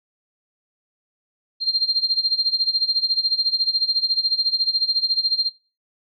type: tone with tremolo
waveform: sine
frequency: 4186 Hz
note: C8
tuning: in tune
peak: -14 dBFS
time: 1.6-5.51 s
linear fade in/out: 50 ms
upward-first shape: sine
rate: 14 Hz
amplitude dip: 80%
effects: noise-tail reverb RT60 0.3 s tail -18 dB re dry